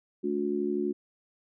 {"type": "harmonic tone", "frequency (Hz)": 72.2, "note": "D2", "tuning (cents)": -29, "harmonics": [3, 4, 5], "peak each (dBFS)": [-33, -32, -29], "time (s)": [0.23, 0.93], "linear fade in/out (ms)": 20, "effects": []}